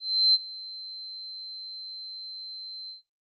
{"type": "tone with ADSR envelope", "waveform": "sine", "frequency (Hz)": 4098, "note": "C8", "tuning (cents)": -37, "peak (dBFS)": -16, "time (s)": [0, 3.02], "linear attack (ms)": 340, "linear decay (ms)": 35, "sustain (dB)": -21, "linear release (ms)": 130, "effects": ["noise-tail reverb RT60 0.2 s tail -22 dB re dry", "Opus 32 kbps"]}